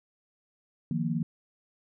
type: chord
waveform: sine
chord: Eb suspended second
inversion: none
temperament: just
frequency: 155.56 / 175.01 / 233.3 Hz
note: Eb3 / F3 / Bb3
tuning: 0 / +4 / +2 cents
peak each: -31 dBFS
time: 0.91-1.23 s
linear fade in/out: 2 ms
effects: none